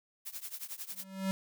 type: noise with tremolo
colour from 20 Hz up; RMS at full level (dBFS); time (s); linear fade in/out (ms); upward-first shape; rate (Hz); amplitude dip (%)
blue; -39; 0.25-1.05; 20; triangle; 11; 95
type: tone with exponential growth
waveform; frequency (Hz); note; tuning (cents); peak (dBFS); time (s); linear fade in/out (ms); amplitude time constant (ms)
square; 191.7; G3; -38; -28; 0.89-1.31; 0; 91
effects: none